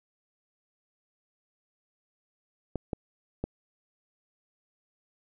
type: clicks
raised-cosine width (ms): 2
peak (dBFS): -17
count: 3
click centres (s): 2.757 / 2.932 / 3.44
effects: none